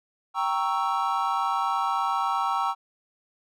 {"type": "chord", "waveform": "triangle", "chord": "G diminished seventh", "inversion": "none", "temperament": "equal", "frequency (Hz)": [784, 932.3, 1108.7, 1318.5], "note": ["G5", "Bb5", "Db6", "Fb6"], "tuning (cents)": [0, 0, 0, 0], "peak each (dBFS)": -27, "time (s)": [0.34, 2.75], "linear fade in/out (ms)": 50, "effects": []}